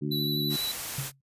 harmonic tone, 73.42 Hz, D2, in tune, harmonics 2 / 3 / 4 / 5, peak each -31 / -34 / -33 / -36 dBFS, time 0.01-0.57 s, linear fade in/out 20 ms
square tone with vibrato, 3951 Hz, B7, in tune, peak -30 dBFS, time 0.11-0.72 s, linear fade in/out 10 ms, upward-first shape square, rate 12 Hz, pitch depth 11 cents each way
white noise, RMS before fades -35 dBFS, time 0.49-1.12 s, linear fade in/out 50 ms
sine tone with exponential decay, 136 Hz, C#3, 33 cents flat, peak -27 dBFS, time 0.98-1.21 s, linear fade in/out 5 ms, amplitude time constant 48 ms
effects noise-tail reverb RT60 0.1 s tail -25 dB re dry + resampled to 32000 Hz

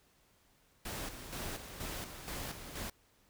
pink noise with tremolo, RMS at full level -41 dBFS, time 0.85-2.9 s, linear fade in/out 5 ms, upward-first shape square, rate 2.1 Hz, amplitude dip 55%, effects pink hiss -69 dBFS RMS until 3.29 s

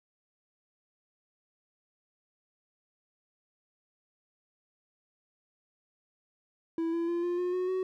triangle tone with pitch steps, 329.6 / 336.5 / 343.6 / 350.8 / 358.2 / 365.7 / 373.4 Hz, E4 / E4 / F4 / F4 / F4 / F#4 / F#4, 0 / +36 / -28 / +8 / +44 / -20 / +16 cents, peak -26 dBFS, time 6.78-7.83 s, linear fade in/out 2 ms, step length 150 ms, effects none

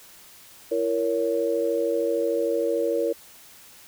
sine chord, A# diminished, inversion second, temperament just, 335.6 / 466.2 / 559.4 Hz, E4 / A#4 / C#5, +31 / 0 / +16 cents, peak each -28 / -24 / -26 dBFS, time 0.71-3.13 s, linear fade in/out 10 ms, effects white hiss -49 dBFS RMS until 3.87 s

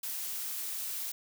blue noise, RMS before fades -37 dBFS, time 0.03-1.12 s, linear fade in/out 5 ms, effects none

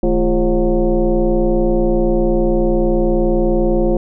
sine tone with frequency modulation, 158.8 Hz, D#3, 36 cents sharp, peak -11 dBFS, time 0.03-3.97 s, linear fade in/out 2 ms, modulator 189 Hz, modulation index 2.1, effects none

